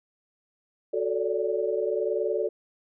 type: chord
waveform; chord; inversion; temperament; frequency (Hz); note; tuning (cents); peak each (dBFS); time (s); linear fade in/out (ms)
sine; D major seventh; first; equal with one note detuned; 370 / 440 / 566.3 / 587.3; F#4 / A4 / C#5 / D5; 0 / 0 / +37 / 0; -30 / -27 / -32 / -32; 0.93-2.49; 10
effects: none